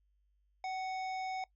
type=harmonic tone with a mistuned harmonic; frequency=740 Hz; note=F#5; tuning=in tune; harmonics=1 / 3 / 5 / 7 / 9; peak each=-36 / -45 / -56 / -53 / -62 dBFS; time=0.64-1.44 s; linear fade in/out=2 ms; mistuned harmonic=1; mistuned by=+34 cents; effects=noise-tail reverb RT60 0.1 s tail -21 dB re dry + added 50 Hz sine -70 dBFS peak until 1.55 s